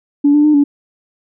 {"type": "tone with pitch steps", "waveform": "sine", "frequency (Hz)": [287.3, 295.4, 302.1, 286.2], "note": ["D4", "D4", "D4", "D4"], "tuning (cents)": [-38, 10, 49, -45], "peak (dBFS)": -6, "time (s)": [0.24, 0.64], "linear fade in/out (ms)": 10, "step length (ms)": 100, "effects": ["tanh soft clip ceiling -2 dBFS"]}